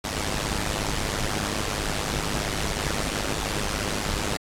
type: noise with amplitude modulation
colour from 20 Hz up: pink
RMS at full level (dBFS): -24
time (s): 0.04-4.37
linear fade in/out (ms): 5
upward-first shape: sine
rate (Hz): 103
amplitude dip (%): 85
effects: low-pass 9000 Hz 12 dB/octave + AAC 64 kbps